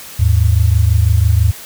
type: tone pair together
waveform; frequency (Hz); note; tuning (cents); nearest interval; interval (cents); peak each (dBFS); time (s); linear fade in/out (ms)
sine; 78.54 / 104.6; D#2 / G#2; +17 / +13; perfect fourth; 496; -11; 0.19-1.52; 10
effects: white hiss -33 dBFS RMS until 1.65 s